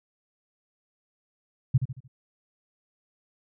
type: tone with echo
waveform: sine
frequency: 129.2 Hz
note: C3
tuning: 21 cents flat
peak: -15 dBFS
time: 1.74-1.78 s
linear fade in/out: 10 ms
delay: 75 ms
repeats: 4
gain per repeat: -8 dB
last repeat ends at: 2.08 s
effects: none